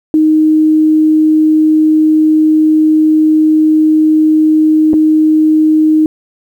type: tone with dropouts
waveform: sine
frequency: 311.1 Hz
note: D#4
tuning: in tune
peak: -5 dBFS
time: 0.14-6.06 s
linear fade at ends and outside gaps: 1 ms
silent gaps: 4.933-4.939 s
effects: 7-bit